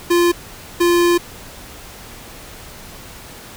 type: tone pair in turn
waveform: square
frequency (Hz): 347.1 / 347.1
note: F4 / F4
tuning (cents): -11 / -11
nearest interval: unison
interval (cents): 0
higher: neither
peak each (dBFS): -12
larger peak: neither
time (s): 0.1-0.32 / 0.8-1.18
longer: second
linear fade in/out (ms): 10
effects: pink hiss -37 dBFS RMS until 3.56 s